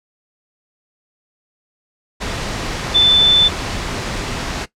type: tone in noise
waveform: sine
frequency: 3520 Hz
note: A7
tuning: in tune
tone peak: -7 dBFS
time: 2.94-3.49 s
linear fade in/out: 20 ms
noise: pink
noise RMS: -23 dBFS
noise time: 2.2-4.66 s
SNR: +13 dB
effects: noise-tail reverb RT60 0.1 s tail -17 dB re dry + low-pass 6000 Hz 12 dB/octave